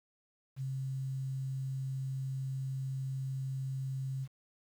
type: tone with quantisation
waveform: sine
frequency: 133.3 Hz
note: C3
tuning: 33 cents sharp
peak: -34 dBFS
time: 0.56-4.28 s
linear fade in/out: 50 ms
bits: 10
effects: none